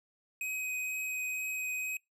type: tone with vibrato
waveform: square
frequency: 2520 Hz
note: D#7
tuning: 21 cents sharp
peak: -34 dBFS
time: 0.41-1.97 s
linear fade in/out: 2 ms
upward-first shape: triangle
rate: 2.1 Hz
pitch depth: 9 cents each way
effects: noise-tail reverb RT60 0.2 s tail -26 dB re dry